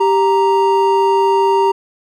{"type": "tone pair together", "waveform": "triangle", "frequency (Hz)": [392, 932.3], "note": ["G4", "A#5"], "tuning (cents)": [0, 0], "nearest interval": "octave + minor third", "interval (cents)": 1500, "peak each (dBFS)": -11, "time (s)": [0, 1.72], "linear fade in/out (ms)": 10, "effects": []}